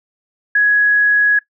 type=tone; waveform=sine; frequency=1672 Hz; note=G#6; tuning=11 cents sharp; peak=-9 dBFS; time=0.55-1.39 s; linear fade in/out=5 ms; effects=noise-tail reverb RT60 0.1 s tail -20 dB re dry